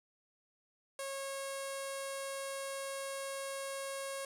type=tone with low-pass filter; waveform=sawtooth; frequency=546 Hz; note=C#5; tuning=26 cents flat; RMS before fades=-41 dBFS; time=0.99-4.25 s; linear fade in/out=2 ms; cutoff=9900 Hz; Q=3.5; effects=10-bit